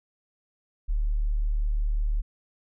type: tone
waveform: sine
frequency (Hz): 37.27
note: D1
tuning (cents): +26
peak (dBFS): -22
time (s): 0.88-2.22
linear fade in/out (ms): 20
effects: none